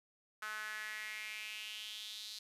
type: tone with high-pass filter sweep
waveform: sawtooth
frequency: 214 Hz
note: A3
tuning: 48 cents flat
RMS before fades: -45 dBFS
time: 0.42-2.39 s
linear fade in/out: 5 ms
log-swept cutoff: 1400 to 4200 Hz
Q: 4.4
effects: resampled to 32000 Hz